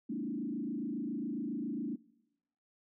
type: tone with frequency modulation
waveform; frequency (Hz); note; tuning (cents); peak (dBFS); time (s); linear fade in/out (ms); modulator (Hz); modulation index
sine; 260; C4; -11; -34; 0.09-1.96; 10; 27.3; 2.1
effects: noise-tail reverb RT60 0.9 s tail -21 dB re dry